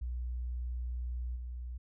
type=tone with level steps; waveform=sine; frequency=61 Hz; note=B1; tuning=21 cents flat; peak=-34 / -38 dBFS; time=0.01-1.78 s; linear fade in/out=10 ms; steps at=1.35 s; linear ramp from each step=20 ms; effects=none